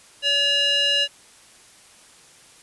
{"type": "tone with band-pass filter", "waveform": "square", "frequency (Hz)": 568, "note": "C#5", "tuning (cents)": 42, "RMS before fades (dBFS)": -20, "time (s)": [0.22, 1.08], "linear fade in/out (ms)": 50, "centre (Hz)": 3200, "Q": 6.4, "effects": ["white hiss -50 dBFS RMS until 2.62 s", "resampled to 24000 Hz"]}